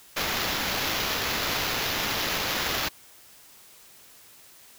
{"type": "noise with sample-and-hold", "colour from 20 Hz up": "blue", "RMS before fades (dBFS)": -28, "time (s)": [0.16, 2.89], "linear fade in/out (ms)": 10, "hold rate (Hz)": 8820, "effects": ["white hiss -52 dBFS RMS until 4.78 s"]}